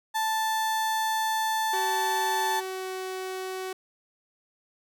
35% pulse tone, 880 Hz, A5, in tune, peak -23 dBFS, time 0.14-2.61 s, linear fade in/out 20 ms
sawtooth tone with pitch glide, 379.7 to 375.1 Hz, F#4 to F#4, +45 to +24 cents, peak -28 dBFS, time 1.73-3.73 s, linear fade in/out 5 ms, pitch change -21 cents, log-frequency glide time 2.41-2.86 s
effects none

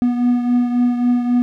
triangle beating tone pair, 243.5 / 247.2 Hz, B3 / B3, -24 / +2 cents, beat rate 3.7 Hz, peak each -12 / -20 dBFS, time 0.02-1.42 s, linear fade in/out 0 ms, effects none

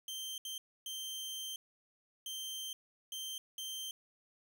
sawtooth tone bursts at uneven times, 3136 Hz, G7, in tune, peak -37 dBFS, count 6, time 0.08-0.38 / 0.45-0.58 / 0.86-1.56 / 2.26-2.73 / 3.12-3.38 / 3.58-3.91 s, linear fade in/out 2 ms, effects none

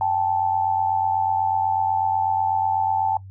sine tone pair together, 784 / 872.1 Hz, G5 / A5, 0 / -16 cents, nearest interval major second, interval 184 cents, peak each -22 / -21 dBFS, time 0.01-3.17 s, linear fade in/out 2 ms, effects noise-tail reverb RT60 0.1 s tail -19 dB re dry + added 96 Hz sine -37 dBFS peak until 3.3 s

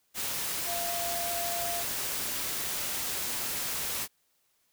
sine tone in noise, 691 Hz, F5, 19 cents flat, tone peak -34 dBFS, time 0.65-1.84 s, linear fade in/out 50 ms, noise white, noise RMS -33 dBFS, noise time 0.14-4.08 s, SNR -4 dB, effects white hiss -72 dBFS RMS until 4.72 s

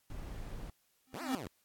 brown noise, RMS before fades -43 dBFS, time 0.1-0.7 s, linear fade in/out 2 ms
square tone with exponential growth, 260.6 Hz, C4, 7 cents flat, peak -29 dBFS, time 1.07-1.35 s, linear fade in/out 1 ms, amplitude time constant 59 ms
10% pulse linear two-way sweep, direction up then down, 59 to 357 to 59 Hz, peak -33 dBFS, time 1.13-1.48 s, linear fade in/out 10 ms, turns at 1.22 s
effects white hiss -74 dBFS RMS until 1.64 s + AAC 64 kbps

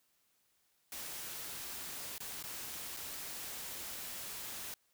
white noise with dropouts, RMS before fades -44 dBFS, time 0.92-4.74 s, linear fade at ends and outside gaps 2 ms, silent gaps 2.181-2.203 / 2.427-2.438 / 2.966-2.97 s, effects white hiss -75 dBFS RMS until 4.93 s

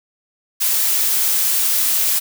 blue noise, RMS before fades -17 dBFS, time 0.6-2.2 s, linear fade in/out 20 ms, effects none

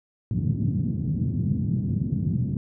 pink band-pass noise, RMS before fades -25 dBFS, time 0.31-2.57 s, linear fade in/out 2 ms, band 100 to 210 Hz, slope 24 dB/octave, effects none

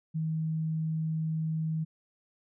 sine tone, 159 Hz, D#3, 38 cents sharp, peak -28 dBFS, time 0.14-1.85 s, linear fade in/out 20 ms, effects none

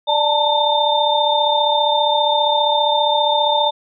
sine tone cluster, 590 / 871 / 906 / 3607 Hz, D5 / A5 / A#5 / A7, +8 / -18 / -50 / +42 cents, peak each -19 dBFS, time 0.07-3.71 s, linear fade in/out 20 ms, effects none

